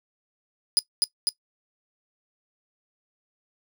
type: tone with echo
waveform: 30% pulse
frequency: 4978 Hz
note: D#8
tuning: in tune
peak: -13 dBFS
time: 0.77-0.79 s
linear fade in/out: 0 ms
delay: 250 ms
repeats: 2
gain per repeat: -2 dB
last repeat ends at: 1.29 s
effects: noise-tail reverb RT60 0.1 s tail -20 dB re dry